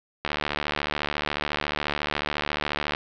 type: click train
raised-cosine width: 0.3 ms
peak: -9 dBFS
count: 201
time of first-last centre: 0.25-2.949 s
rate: 74.1 Hz
effects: low-pass 5000 Hz 12 dB/octave